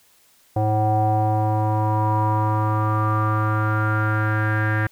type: tone with low-pass filter sweep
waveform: square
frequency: 107.5 Hz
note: A2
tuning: 40 cents flat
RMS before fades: -20 dBFS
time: 0.56-4.87 s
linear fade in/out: 5 ms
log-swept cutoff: 690 to 1700 Hz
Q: 7.5
effects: white hiss -57 dBFS RMS until 4.91 s